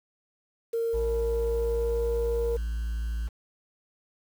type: tone with pitch glide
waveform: sine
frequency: 460.2 to 467.4 Hz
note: A#4 to A#4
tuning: -22 to +5 cents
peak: -24 dBFS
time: 0.73-2.57 s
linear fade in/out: 10 ms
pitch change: +27 cents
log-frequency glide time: 0.9-2.07 s
type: tone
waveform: triangle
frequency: 56.5 Hz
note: A1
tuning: 47 cents sharp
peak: -25 dBFS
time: 0.93-3.29 s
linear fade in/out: 20 ms
effects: tanh soft clip ceiling -20 dBFS + 8-bit